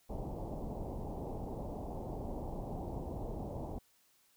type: low-pass noise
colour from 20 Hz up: pink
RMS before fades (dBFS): -41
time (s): 0.09-3.79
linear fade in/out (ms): 10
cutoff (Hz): 890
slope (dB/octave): 48
effects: white hiss -70 dBFS RMS until 4.36 s